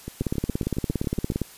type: two click trains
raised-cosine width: 3 ms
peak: -19 / -11 dBFS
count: 10 / 22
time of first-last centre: 0.08-1.32 / 0.21-1.417 s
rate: 7.26 / 17.4 Hz
effects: white hiss -47 dBFS RMS until 1.57 s + resampled to 32000 Hz